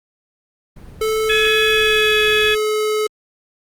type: noise with tremolo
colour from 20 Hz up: brown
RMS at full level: -36 dBFS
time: 0.76-2.56 s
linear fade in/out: 5 ms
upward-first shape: sine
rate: 2 Hz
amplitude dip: 30%
type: tone with pitch glide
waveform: square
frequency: 436.9 to 428.2 Hz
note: A4 to A4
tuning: -12 to -47 cents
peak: -17 dBFS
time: 1.01-3.07 s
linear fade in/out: 5 ms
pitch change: -35 cents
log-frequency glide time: 1.71-2.19 s
type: harmonic tone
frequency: 846 Hz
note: G#5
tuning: 32 cents sharp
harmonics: 2 / 3 / 4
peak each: -19 / -19 / -19 dBFS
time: 1.29-2.55 s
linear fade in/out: 10 ms
effects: Opus 24 kbps